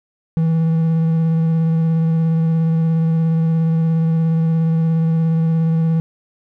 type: tone with vibrato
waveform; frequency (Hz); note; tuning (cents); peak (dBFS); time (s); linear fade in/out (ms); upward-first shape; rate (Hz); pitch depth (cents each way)
triangle; 162.7; E3; -22; -11; 0.37-6; 0; square; 17; 12
effects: none